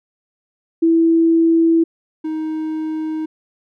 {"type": "tone pair in turn", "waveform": ["sine", "triangle"], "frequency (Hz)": [329.6, 313.9], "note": ["E4", "D#4"], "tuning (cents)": [0, 15], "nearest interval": "minor second", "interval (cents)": 85, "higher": "first", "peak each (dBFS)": [-10, -18], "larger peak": "first", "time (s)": [[0.82, 1.84], [2.24, 3.26]], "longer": "neither", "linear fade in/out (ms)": 10, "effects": []}